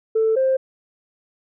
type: tone pair in turn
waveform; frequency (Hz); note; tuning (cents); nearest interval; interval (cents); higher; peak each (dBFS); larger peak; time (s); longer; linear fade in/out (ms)
sine; 443.1 / 526.9; A4 / C5; +12 / +12; minor third; 300; second; -14; neither; 0.15-0.36 / 0.36-0.57; neither; 10
effects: tanh soft clip ceiling -11 dBFS